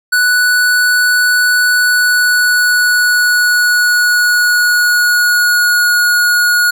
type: tone with pitch glide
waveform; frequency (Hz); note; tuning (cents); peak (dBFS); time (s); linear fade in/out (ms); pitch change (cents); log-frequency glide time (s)
square; 1480 to 1447; F#6 to F#6; 0 to -39; -9; 0.12-6.71; 10; -39; 1.73-5.91
effects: none

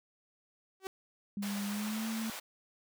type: tone with exponential growth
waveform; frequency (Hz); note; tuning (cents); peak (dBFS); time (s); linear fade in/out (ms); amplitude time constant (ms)
sawtooth; 382; G4; -45; -30; 0.8-0.87; 1; 15
type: tone with pitch glide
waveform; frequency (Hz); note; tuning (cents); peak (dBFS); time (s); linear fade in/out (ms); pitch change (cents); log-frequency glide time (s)
sine; 202.1 to 223; G#3 to A3; -47 to +23; -34; 1.37-2.3; 2; +170; 1.66-2.05
type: high-pass noise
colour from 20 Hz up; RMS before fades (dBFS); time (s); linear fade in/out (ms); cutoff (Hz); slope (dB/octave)
pink; -43; 1.42-2.4; 10; 720; 12
effects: none

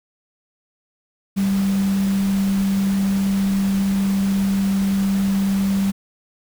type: tone in noise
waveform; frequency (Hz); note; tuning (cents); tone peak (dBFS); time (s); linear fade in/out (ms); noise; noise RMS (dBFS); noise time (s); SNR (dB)
sine; 195.5; G3; -4; -16; 1.36-5.92; 20; pink; -33; 1.36-5.92; +14
effects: none

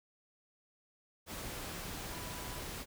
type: tone in noise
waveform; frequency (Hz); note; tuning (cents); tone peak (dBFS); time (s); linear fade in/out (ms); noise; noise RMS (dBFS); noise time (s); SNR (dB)
sine; 987.8; B5; 0; -52; 2.08-2.64; 50; pink; -43; 1.26-2.86; -12
effects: none

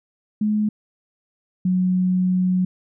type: tone pair in turn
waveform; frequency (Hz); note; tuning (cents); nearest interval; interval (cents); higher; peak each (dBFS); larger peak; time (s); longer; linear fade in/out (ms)
sine; 211.9 / 183.47; G#3 / F#3; +35 / -14; major second; 249; first; -17 / -16; second; 0.41-0.69 / 1.65-2.65; second; 5
effects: none

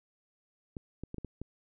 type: clicks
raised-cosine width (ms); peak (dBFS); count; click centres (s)
3; -26; 6; 0.768 / 1.036 / 1.144 / 1.183 / 1.247 / 1.416
effects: none

